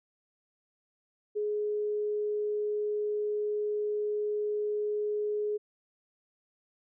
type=tone; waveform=sine; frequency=419.3 Hz; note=G#4; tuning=17 cents sharp; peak=-28 dBFS; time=1.35-5.58 s; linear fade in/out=20 ms; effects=none